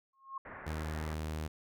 sine tone with exponential growth, 1079 Hz, C#6, 47 cents flat, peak -35 dBFS, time 0.13-0.38 s, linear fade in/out 5 ms, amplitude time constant 53 ms
white low-pass noise, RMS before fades -48 dBFS, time 0.45-1.14 s, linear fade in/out 5 ms, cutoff 2000 Hz, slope 48 dB/octave
sawtooth tone, 77.78 Hz, D#2, in tune, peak -32 dBFS, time 0.66-1.48 s, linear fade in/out 10 ms
effects none

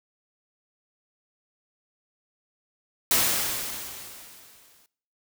white noise with exponential decay, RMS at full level -20 dBFS, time 3.11-4.86 s, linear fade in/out 1 ms, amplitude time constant 380 ms, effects noise-tail reverb RT60 0.6 s tail -22 dB re dry

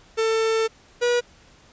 45% pulse tone pair in turn, 446.4 / 483.4 Hz, A4 / B4, +25 / -37 cents, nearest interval minor second, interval 138 cents, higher second, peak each -19 / -18 dBFS, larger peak second, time 0.17-0.68 / 1.01-1.21 s, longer first, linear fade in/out 20 ms, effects pink hiss -53 dBFS RMS until 1.72 s + resampled to 16000 Hz

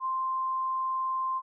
sine tone, 1046.5 Hz, C6, in tune, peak -27 dBFS, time 0-1.42 s, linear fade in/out 50 ms, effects none

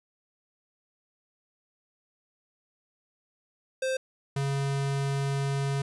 square tone pair in turn, 523.3 / 138.6 Hz, C5 / C#3, 0 / 0 cents, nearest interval octave + major seventh, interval 2300 cents, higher first, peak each -27 dBFS, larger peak neither, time 3.82-3.97 / 4.36-5.82 s, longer second, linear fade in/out 5 ms, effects resampled to 24000 Hz + 11-bit

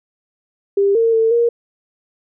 sine tone with pitch steps, 398.3 / 456.8 / 449.2 / 470.2 Hz, G4 / A#4 / A4 / A#4, +28 / -35 / +36 / +15 cents, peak -11 dBFS, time 0.77-1.49 s, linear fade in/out 5 ms, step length 180 ms, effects none

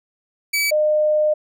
sawtooth / sine tone pair in turn, 2291 / 608.5 Hz, D7 / D#5, -44 / -39 cents, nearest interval octave + major seventh, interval 2295 cents, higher first, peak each -14 dBFS, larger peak neither, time 0.53-0.71 / 0.71-1.34 s, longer second, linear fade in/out 10 ms, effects none

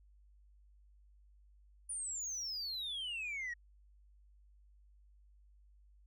sine exponential sweep, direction down, 9570 to 1864.7 Hz, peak -36 dBFS, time 1.89-3.54 s, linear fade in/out 10 ms, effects tanh soft clip ceiling -37 dBFS + added 50 Hz sine -61 dBFS peak until 6.06 s

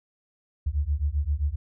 sine beating tone pair, 69.3 / 76.9 Hz, C#2 / D#2, 0 / -20 cents, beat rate 7.6 Hz, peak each -26 dBFS, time 0.66-1.56 s, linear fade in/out 10 ms, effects none

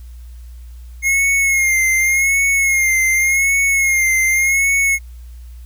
square tone with vibrato, 2147 Hz, C7, 44 cents sharp, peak -13 dBFS, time 1.02-4.99 s, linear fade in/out 50 ms, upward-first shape sine, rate 0.87 Hz, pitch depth 53 cents each way, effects added 60 Hz sine -32 dBFS peak until 5.65 s + white hiss -54 dBFS RMS until 5.65 s

